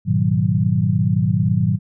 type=chord; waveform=sine; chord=G# minor seventh; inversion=none; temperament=equal with one note detuned; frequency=103.83 / 121.49 / 155.56 / 185 Hz; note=G#2 / B2 / D#3 / F#3; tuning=0 / -28 / 0 / 0 cents; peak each=-20 dBFS; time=0.05-1.79 s; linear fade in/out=50 ms; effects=none